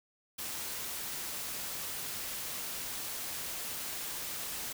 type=noise; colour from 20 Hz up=white; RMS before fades=-39 dBFS; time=0.38-4.73 s; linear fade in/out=10 ms; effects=none